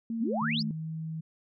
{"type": "tone with vibrato", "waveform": "sine", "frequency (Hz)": 223, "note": "A3", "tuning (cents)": 23, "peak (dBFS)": -30, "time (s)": [0.1, 0.71], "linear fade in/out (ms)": 2, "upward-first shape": "square", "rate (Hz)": 3, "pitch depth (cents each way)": 41}
{"type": "exponential sweep", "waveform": "sine", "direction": "up", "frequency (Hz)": [195.5, 5540], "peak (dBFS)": -29, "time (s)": [0.2, 0.63], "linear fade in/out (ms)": 20}
{"type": "tone with pitch glide", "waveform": "sine", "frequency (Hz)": [157.3, 159.96], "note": ["D#3", "D#3"], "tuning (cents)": [19, 48], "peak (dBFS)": -33, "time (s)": [0.41, 1.21], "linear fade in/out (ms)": 10, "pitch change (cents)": 29, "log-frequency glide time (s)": [0.66, 0.89]}
{"effects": []}